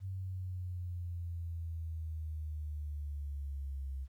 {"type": "exponential sweep", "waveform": "sine", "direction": "down", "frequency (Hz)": [95.9, 66.4], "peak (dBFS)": -37, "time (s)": [0, 4.08], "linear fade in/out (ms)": 50, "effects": ["12-bit"]}